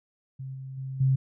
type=tone with level steps; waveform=sine; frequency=133 Hz; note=C3; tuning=29 cents sharp; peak=-34 / -36 / -32 / -19 dBFS; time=0.39-1.16 s; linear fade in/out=10 ms; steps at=0.54 / 0.77 / 1 s; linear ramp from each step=10 ms; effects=none